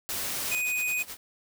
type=noise; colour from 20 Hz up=white; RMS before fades=-32 dBFS; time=0.09-0.55 s; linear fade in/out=0 ms
type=noise with tremolo; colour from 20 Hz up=white; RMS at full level=-38 dBFS; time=0.45-1.17 s; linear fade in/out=2 ms; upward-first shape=sine; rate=9.4 Hz; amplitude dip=80%
type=tone; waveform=square; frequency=2489 Hz; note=D#7; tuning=in tune; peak=-27 dBFS; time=0.51-1.03 s; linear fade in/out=10 ms
effects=none